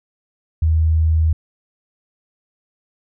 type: tone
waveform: sine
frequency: 79.8 Hz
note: D#2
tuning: 44 cents sharp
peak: -12 dBFS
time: 0.62-1.33 s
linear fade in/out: 5 ms
effects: none